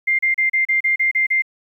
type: tone bursts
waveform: sine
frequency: 2100 Hz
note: C7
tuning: 6 cents sharp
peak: -14 dBFS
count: 9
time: 0.07-1.422 s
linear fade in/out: 10 ms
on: 120 ms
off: 34 ms
effects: 9-bit